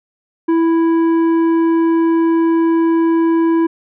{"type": "tone with tanh clipping", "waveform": "sine", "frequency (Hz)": 330, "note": "E4", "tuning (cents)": 2, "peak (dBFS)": -12, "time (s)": [0.48, 3.67], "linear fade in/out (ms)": 10, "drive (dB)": 9, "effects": []}